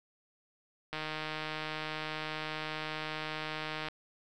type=click train; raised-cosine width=0.3 ms; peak=-21 dBFS; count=459; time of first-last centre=0.93-3.885 s; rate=155 Hz; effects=none

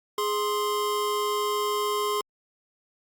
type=tone pair together; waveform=square; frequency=416.7 / 1050 Hz; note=G#4 / C6; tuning=+6 / +6 cents; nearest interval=octave + major third; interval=1600 cents; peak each=-28 dBFS; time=0.18-2.21 s; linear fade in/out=2 ms; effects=Opus 48 kbps

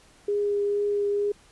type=tone with vibrato; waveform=sine; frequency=408.5 Hz; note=G#4; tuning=29 cents flat; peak=-22 dBFS; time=0.28-1.32 s; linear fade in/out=5 ms; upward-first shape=triangle; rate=2.2 Hz; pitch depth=11 cents each way; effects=pink hiss -56 dBFS RMS until 1.51 s + resampled to 24000 Hz

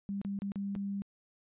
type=tone with dropouts; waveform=sine; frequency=199 Hz; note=G3; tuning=26 cents sharp; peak=-33 dBFS; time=0.09-1.02 s; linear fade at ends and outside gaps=0 ms; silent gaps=0.215-0.249 / 0.389-0.42 / 0.519-0.558 / 0.752-0.761 s; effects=resampled to 8000 Hz

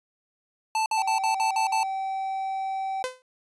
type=tone bursts; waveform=square; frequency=880 Hz; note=A5; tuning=in tune; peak=-23 dBFS; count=7; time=0.75-1.832 s; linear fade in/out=2 ms; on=110 ms; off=52 ms
type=tone; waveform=triangle; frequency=771 Hz; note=G5; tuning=29 cents flat; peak=-25 dBFS; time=0.97-3.03 s; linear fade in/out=10 ms
type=tone with exponential decay; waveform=sawtooth; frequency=510 Hz; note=C5; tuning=44 cents flat; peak=-20 dBFS; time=3.04-3.22 s; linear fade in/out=0 ms; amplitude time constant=39 ms
effects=resampled to 24000 Hz

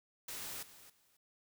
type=noise with echo; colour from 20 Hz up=white; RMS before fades=-44 dBFS; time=0.28-0.63 s; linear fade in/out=5 ms; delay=270 ms; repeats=2; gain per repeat=-14 dB; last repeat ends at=1.17 s; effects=none

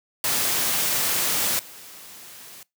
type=noise with level steps; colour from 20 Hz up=white; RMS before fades=-23 / -43 dBFS; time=0.24-2.63 s; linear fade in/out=2 ms; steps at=1.59 s; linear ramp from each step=2 ms; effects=noise-tail reverb RT60 0.2 s tail -23 dB re dry + high-pass 100 Hz 12 dB/octave

